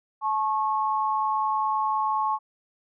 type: tone pair together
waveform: sine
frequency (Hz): 864 / 1093.6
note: A5 / C#6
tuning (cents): -32 / -24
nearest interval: major third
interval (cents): 408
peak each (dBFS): -25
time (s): 0.21-2.39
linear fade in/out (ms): 50
effects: none